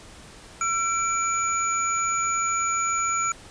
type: tone cluster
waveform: sine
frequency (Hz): 1346 / 2329 / 6840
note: E6 / D7 / A8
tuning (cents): +36 / -15 / -50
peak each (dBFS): -24 / -31 / -27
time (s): 0.61-3.32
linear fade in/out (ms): 2
effects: pink hiss -46 dBFS RMS until 3.5 s + resampled to 22050 Hz